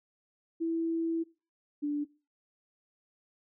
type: tone pair in turn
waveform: sine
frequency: 329.6 / 292.5 Hz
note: E4 / D4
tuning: 0 / -7 cents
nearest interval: major second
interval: 207 cents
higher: first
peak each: -28 dBFS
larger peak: neither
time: 0.6-1.24 / 1.82-2.05 s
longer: first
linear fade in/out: 20 ms
effects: noise-tail reverb RT60 0.3 s tail -19 dB re dry